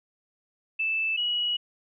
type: tone pair in turn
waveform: sine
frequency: 2637 / 2916 Hz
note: E7 / F#7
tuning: 0 / -26 cents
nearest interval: major second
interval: 174 cents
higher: second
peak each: -24 dBFS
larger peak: neither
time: 0.79-1.17 / 1.17-1.57 s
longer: second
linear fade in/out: 10 ms
effects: none